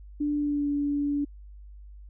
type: tone with pitch glide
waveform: sine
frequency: 293.7 to 287.7 Hz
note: D4 to D4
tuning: 0 to -36 cents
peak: -24 dBFS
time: 0.2-1.25 s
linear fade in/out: 10 ms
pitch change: -36 cents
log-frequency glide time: 0.36-0.68 s
effects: added 50 Hz sine -43 dBFS peak until 2.09 s